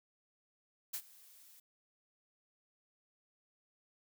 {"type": "noise with ADSR envelope", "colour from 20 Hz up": "blue", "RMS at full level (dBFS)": -38, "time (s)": [0.93, 1.6], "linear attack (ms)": 14, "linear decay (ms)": 68, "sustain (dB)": -22, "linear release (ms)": 6, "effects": []}